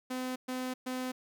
sawtooth tone bursts, 255.2 Hz, C4, 43 cents flat, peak -30 dBFS, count 3, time 0.1-1.12 s, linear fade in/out 10 ms, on 260 ms, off 120 ms, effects 12-bit

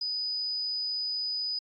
sine tone, 4978 Hz, D#8, in tune, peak -29 dBFS, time 0.01-1.59 s, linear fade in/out 5 ms, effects AAC 48 kbps

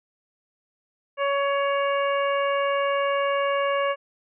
harmonic tone, 560 Hz, C#5, 18 cents sharp, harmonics 1 / 2 / 3 / 4 / 5, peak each -23 / -26 / -32 / -34 / -35 dBFS, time 1.17-3.96 s, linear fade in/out 50 ms, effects none

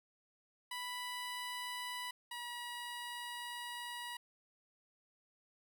15% pulse tone pair in turn, 987.8 / 963 Hz, B5 / B5, 0 / -44 cents, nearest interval unison, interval 44 cents, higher first, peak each -34 / -36 dBFS, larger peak first, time 0.71-2.11 / 2.31-4.17 s, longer second, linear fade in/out 5 ms, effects none

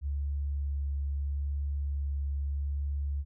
sine tone with vibrato, 70.7 Hz, C#2, 35 cents sharp, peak -29 dBFS, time 0.01-3.25 s, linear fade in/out 50 ms, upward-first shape sine, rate 0.78 Hz, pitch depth 10 cents each way, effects none

